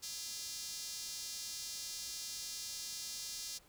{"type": "tone with high-pass filter", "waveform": "square", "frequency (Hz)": 185, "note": "F#3", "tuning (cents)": 0, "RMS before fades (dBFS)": -44, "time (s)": [0.02, 3.59], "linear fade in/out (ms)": 20, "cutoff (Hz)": 5100, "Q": 2.1, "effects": ["pink hiss -65 dBFS RMS until 3.68 s"]}